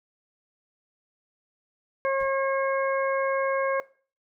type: harmonic tone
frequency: 541 Hz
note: C#5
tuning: 42 cents flat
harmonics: 1 / 2 / 3 / 4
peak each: -23 / -29 / -33 / -35 dBFS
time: 2.05-3.8 s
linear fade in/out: 0 ms
type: noise with exponential decay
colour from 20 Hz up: brown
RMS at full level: -40 dBFS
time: 2.2-2.36 s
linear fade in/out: 2 ms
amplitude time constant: 34 ms
effects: noise-tail reverb RT60 0.4 s tail -20 dB re dry